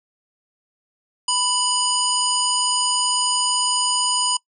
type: harmonic tone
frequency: 987.8 Hz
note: B5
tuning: in tune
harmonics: 1 / 3 / 5 / 7 / 9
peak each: -24 / -24 / -24 / -24 / -24 dBFS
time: 1.28-4.37 s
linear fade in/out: 5 ms
effects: noise-tail reverb RT60 0.1 s tail -23 dB re dry